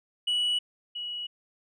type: tone pair in turn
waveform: sine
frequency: 2940 / 2925 Hz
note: F#7 / F#7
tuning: -12 / -21 cents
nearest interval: unison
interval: 9 cents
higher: first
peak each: -21 / -32 dBFS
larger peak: first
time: 0.27-0.59 / 0.95-1.27 s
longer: neither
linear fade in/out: 10 ms
effects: tanh soft clip ceiling -23 dBFS